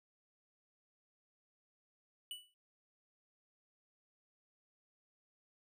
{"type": "tone with exponential decay", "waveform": "square", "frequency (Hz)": 2960, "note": "F#7", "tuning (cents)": 0, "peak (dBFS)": -40, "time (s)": [2.31, 2.54], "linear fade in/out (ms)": 1, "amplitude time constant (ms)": 48, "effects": []}